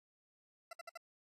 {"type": "tone bursts", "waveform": "20% pulse", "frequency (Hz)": 674, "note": "E5", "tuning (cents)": 38, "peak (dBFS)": -40, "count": 4, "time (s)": [0.71, 0.975], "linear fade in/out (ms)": 5, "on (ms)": 22, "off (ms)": 59, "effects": ["low-pass 11000 Hz 12 dB/octave", "AAC 64 kbps"]}